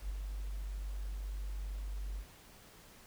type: tone with ADSR envelope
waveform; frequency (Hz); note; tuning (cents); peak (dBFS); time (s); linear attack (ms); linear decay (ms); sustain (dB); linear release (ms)
sine; 49; G1; 0; -33; 0-2.25; 99; 5; -4; 56
effects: pink hiss -58 dBFS RMS until 3.06 s